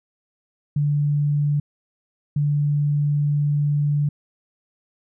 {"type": "tone pair in turn", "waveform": "sine", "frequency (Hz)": [146.1, 146.1], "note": ["D3", "D3"], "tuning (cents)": [-9, -9], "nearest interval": "unison", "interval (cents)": 0, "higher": "neither", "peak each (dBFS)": -17, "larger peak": "neither", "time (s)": [[0.76, 1.6], [2.36, 4.09]], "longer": "second", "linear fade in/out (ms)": 5, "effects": []}